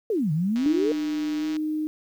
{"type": "exponential two-way sweep", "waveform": "sine", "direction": "down then up", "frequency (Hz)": [474.2, 146.4, 474.2], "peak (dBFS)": -21, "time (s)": [0.1, 0.92], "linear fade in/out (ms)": 2, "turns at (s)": 0.32}
{"type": "click train", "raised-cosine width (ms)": 0.2, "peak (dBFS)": -23, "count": 163, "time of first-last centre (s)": [0.56, 1.566], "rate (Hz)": 161}
{"type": "tone with pitch glide", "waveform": "sine", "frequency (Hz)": [301.8, 308], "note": ["D4", "D#4"], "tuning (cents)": [47, -17], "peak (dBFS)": -24, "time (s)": [0.66, 1.87], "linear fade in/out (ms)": 0, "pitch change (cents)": 36, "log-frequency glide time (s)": [1.39, 1.46]}
{"effects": ["9-bit"]}